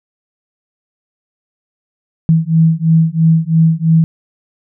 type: beating tone pair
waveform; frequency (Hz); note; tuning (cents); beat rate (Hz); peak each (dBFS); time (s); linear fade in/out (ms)
sine; 160.8 / 163.8; E3 / E3; -43 / -11; 3; -11; 2.29-4.04; 0
effects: none